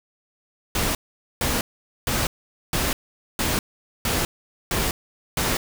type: noise bursts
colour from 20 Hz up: pink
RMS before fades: -23 dBFS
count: 8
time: 0.75-5.57 s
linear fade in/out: 2 ms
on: 200 ms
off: 460 ms
effects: none